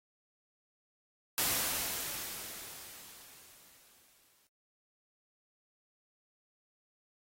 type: noise with exponential decay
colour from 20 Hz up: white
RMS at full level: -30 dBFS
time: 1.38-4.47 s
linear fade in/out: 0 ms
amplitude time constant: 670 ms
effects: AAC 48 kbps